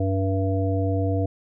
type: harmonic tone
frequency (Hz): 96.1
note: G2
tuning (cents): -34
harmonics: 1 / 3 / 5 / 7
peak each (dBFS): -22 / -27 / -29 / -30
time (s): 0-1.26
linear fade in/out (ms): 5
effects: none